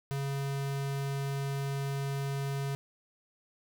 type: tone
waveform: square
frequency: 138.59 Hz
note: C#3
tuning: in tune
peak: -32 dBFS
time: 0.11-2.75 s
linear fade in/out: 0 ms
effects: none